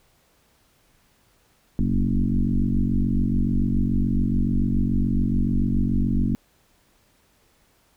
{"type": "tone with frequency modulation", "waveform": "sine", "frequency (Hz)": 120, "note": "B2", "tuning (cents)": -49, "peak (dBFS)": -18, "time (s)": [1.79, 6.35], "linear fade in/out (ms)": 0, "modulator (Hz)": 47, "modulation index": 3.2, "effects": ["pink hiss -62 dBFS RMS until 7.96 s"]}